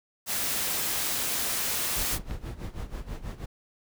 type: noise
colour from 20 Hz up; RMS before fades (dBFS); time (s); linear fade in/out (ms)
white; -29; 0.26-2.19; 50
type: noise with tremolo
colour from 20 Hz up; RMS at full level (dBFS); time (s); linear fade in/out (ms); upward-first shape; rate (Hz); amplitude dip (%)
brown; -33; 1.96-3.46; 10; sine; 6.2; 80
type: clicks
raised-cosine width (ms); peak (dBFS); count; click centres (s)
0.3; -24; 2; 2.048 / 2.31
effects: none